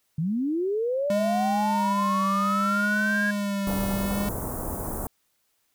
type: linear sweep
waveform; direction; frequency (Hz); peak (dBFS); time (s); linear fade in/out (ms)
sine; up; 146.83 to 1656; -23; 0.18-3.31; 5
type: tone with vibrato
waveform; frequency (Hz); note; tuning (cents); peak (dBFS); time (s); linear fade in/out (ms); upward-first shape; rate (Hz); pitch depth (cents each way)
square; 202.3; G#3; -45; -26; 1.1-4.29; 2; sine; 0.64; 55
type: band-stop noise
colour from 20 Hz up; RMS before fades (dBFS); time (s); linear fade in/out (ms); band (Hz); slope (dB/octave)
pink; -31; 3.67-5.07; 2; 1100 to 9400; 24
effects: white hiss -71 dBFS RMS until 5.74 s